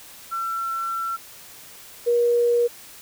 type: tone pair in turn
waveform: sine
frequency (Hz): 1349 / 476.9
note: E6 / A#4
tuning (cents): +40 / +39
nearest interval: octave + tritone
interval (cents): 1801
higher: first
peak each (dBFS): -24 / -16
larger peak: second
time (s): 0.31-1.17 / 2.06-2.68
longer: first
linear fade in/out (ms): 20
effects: white hiss -44 dBFS RMS until 3.01 s